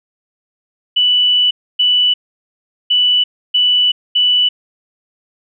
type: tone bursts at uneven times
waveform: sine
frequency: 2968 Hz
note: F#7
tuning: 5 cents sharp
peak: -9 dBFS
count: 5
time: 0.96-1.51 / 1.79-2.14 / 2.9-3.24 / 3.54-3.92 / 4.15-4.49 s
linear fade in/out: 10 ms
effects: none